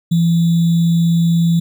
sine tone with sample-and-hold, 168.1 Hz, E3, 34 cents sharp, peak -10 dBFS, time 0.11-1.6 s, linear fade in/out 10 ms, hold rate 3675 Hz, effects none

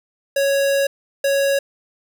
square tone bursts at uneven times, 554.4 Hz, C#5, in tune, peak -16 dBFS, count 2, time 0.36-0.87 / 1.24-1.59 s, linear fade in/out 5 ms, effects none

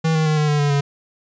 square tone with pitch steps, 160.8 / 157.49 / 154.25 / 151.08 / 147.97 / 144.92 / 141.94 Hz, E3 / D#3 / D#3 / D3 / D3 / D3 / C#3, -43 / +21 / -15 / +49 / +13 / -23 / +41 cents, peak -16 dBFS, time 0.04-0.81 s, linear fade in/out 10 ms, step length 110 ms, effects resampled to 16000 Hz

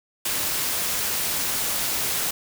white noise with amplitude modulation, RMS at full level -23 dBFS, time 0.25-2.31 s, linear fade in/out 5 ms, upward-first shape sine, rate 270 Hz, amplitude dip 50%, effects none

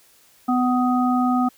harmonic tone, 250 Hz, B3, 21 cents sharp, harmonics 1 / 3 / 5, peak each -18 / -23 / -25 dBFS, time 0.48-1.49 s, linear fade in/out 10 ms, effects white hiss -55 dBFS RMS until 1.57 s

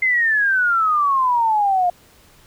sine exponential sweep, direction down, 2093 to 699 Hz, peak -14 dBFS, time 0.02-1.9 s, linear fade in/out 5 ms, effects pink hiss -51 dBFS RMS until 2.46 s

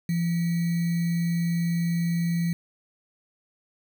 sine tone with sample-and-hold, 169.8 Hz, F3, 48 cents flat, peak -22 dBFS, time 0.09-2.53 s, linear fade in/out 2 ms, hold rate 2100 Hz, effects none

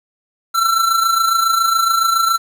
square tone with amplitude modulation, 1346 Hz, E6, 36 cents sharp, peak -11 dBFS, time 0.54-2.38 s, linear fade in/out 20 ms, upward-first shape sine, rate 27.2 Hz, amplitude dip 55%, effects 7-bit

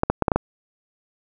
clicks, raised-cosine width 1 ms, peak -3 dBFS, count 6, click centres 0.034 / 0.1 / 0.223 / 0.282 / 0.318 / 0.36 s, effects none

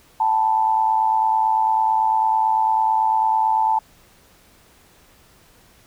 sine tone with amplitude modulation, 879 Hz, A5, 2 cents flat, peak -12 dBFS, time 0.2-3.79 s, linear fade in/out 5 ms, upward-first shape sine, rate 109 Hz, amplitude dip 70%, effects pink hiss -53 dBFS RMS until 5.86 s

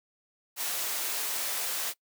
white high-pass noise, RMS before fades -32 dBFS, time 0.56-1.94 s, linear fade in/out 50 ms, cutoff 410 Hz, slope 12 dB/octave, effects noise-tail reverb RT60 0.1 s tail -22 dB re dry

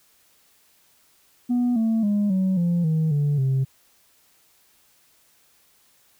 sine tone with pitch steps, 244.4 / 224.1 / 205.5 / 188.46 / 172.82 / 158.47 / 145.32 / 133.26 Hz, B3 / A3 / G#3 / F#3 / F3 / D#3 / D3 / C3, -18 / +32 / -18 / +32 / -18 / +32 / -18 / +32 cents, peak -16 dBFS, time 1.49-3.65 s, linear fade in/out 20 ms, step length 270 ms, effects tanh soft clip ceiling -17 dBFS + white hiss -60 dBFS RMS until 6.19 s

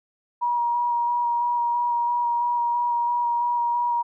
sine tone with vibrato, 955 Hz, A#5, 42 cents sharp, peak -20 dBFS, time 0.41-4.03 s, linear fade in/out 20 ms, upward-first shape square, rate 3 Hz, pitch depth 11 cents each way, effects none

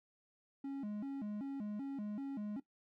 triangle tone with vibrato, 239.7 Hz, A#3, 48 cents sharp, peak -37 dBFS, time 0.64-2.6 s, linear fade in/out 5 ms, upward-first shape square, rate 2.6 Hz, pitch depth 240 cents each way, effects noise-tail reverb RT60 0.1 s tail -17 dB re dry

